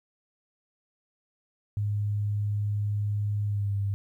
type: tone with pitch glide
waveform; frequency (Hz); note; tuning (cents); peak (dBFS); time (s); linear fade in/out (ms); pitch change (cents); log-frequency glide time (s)
sine; 103.5 to 100.09; G#2 to G2; -5 to +37; -25; 1.77-3.94; 0; -58; 3.45-3.74
effects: 11-bit